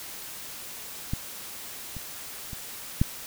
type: clicks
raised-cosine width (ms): 5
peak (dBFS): -15 / -25 / -25 / -8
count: 4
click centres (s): 1.135 / 1.967 / 2.532 / 3.015
effects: white hiss -40 dBFS RMS until 3.26 s